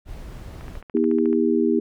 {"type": "noise", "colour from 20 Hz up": "brown", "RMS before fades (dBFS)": -36, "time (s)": [0.05, 0.83], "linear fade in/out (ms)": 50}
{"type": "click train", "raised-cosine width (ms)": 0.5, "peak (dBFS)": -26, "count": 11, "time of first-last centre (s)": [0.61, 1.329], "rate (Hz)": 13.9}
{"type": "harmonic tone", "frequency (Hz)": 80.3, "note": "E2", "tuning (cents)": -45, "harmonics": [3, 4, 5], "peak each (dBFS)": [-21, -21, -21], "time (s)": [0.94, 1.8], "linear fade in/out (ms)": 10}
{"effects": []}